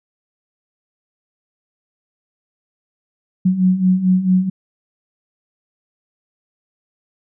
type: beating tone pair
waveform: sine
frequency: 181.9 / 186.4 Hz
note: F#3 / F#3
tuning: -29 / +13 cents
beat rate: 4.5 Hz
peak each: -18 / -13 dBFS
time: 3.45-4.5 s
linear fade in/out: 10 ms
effects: none